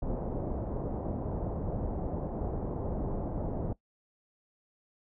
pink low-pass noise, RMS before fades -34 dBFS, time 0.02-3.73 s, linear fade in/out 5 ms, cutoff 740 Hz, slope 24 dB/octave, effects noise-tail reverb RT60 0.1 s tail -19 dB re dry

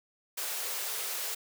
white high-pass noise, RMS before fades -35 dBFS, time 0.37-1.35 s, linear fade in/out 10 ms, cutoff 370 Hz, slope 96 dB/octave, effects none

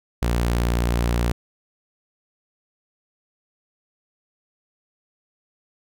sawtooth tone, 59 Hz, A#1, 22 cents sharp, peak -15 dBFS, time 0.22-1.32 s, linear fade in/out 5 ms, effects none

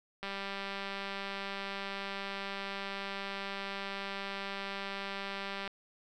click train, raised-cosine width 0.3 ms, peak -23 dBFS, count 1074, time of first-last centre 0.23-5.677 s, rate 197 Hz, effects none

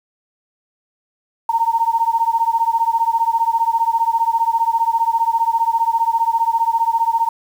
sine beating tone pair, 910 / 925 Hz, A#5 / A#5, -42 / -14 cents, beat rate 15 Hz, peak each -17 dBFS, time 1.49-7.29 s, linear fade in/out 5 ms, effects 7-bit

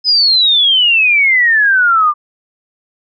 sine exponential sweep, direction down, 5100 to 1174.7 Hz, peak -7 dBFS, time 0.04-2.14 s, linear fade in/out 50 ms, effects none

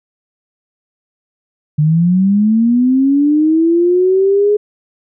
sine linear sweep, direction up, 147.2 to 420 Hz, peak -8 dBFS, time 1.78-4.57 s, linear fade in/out 10 ms, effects none

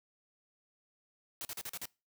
white noise bursts, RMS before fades -41 dBFS, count 6, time 1.41-1.855 s, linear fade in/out 0 ms, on 40 ms, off 41 ms, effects noise-tail reverb RT60 0.3 s tail -24 dB re dry

